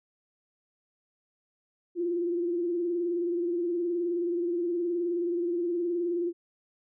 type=tone with vibrato; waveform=sine; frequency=346.5 Hz; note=F4; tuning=14 cents flat; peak=-26 dBFS; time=1.95-6.33 s; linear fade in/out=50 ms; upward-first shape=sine; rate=19 Hz; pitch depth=52 cents each way; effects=none